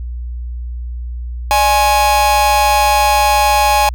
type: tone with amplitude modulation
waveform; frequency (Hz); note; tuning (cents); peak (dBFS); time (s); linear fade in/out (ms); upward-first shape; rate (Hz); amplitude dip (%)
45% pulse; 834; G#5; +7; -6; 1.51-3.89; 0; sine; 239; 80
effects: added 60 Hz sine -21 dBFS peak until 3.94 s